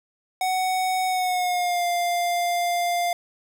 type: tone with pitch glide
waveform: square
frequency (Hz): 745 to 699.1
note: F#5 to F5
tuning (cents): +12 to +2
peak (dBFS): -22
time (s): 0.41-3.13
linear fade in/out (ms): 2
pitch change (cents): -110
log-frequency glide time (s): 1.07-1.86
effects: none